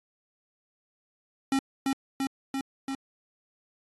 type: tone with echo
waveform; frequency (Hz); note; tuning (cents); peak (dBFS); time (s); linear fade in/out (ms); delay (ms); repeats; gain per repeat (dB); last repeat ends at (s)
square; 270; C#4; -45; -23; 1.52-1.59; 2; 340; 4; -2; 2.95
effects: AAC 32 kbps